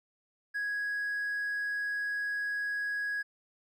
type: tone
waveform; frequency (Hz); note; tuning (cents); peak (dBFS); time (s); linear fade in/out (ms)
triangle; 1661.2; G#6; 0; -28; 0.54-3.23; 20
effects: tanh soft clip ceiling -26 dBFS